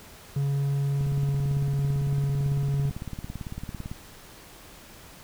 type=tone; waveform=triangle; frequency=140 Hz; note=C#3; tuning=18 cents sharp; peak=-21 dBFS; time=0.36-2.9 s; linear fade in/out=5 ms
type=click train; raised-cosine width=5 ms; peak=-22 dBFS; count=53; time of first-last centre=1.01-3.915 s; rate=17.9 Hz
effects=pink hiss -48 dBFS RMS until 5.23 s